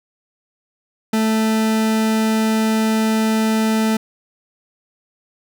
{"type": "tone", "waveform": "40% pulse", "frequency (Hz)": 220, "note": "A3", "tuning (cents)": 0, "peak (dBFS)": -14, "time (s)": [1.13, 3.97], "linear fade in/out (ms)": 5, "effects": []}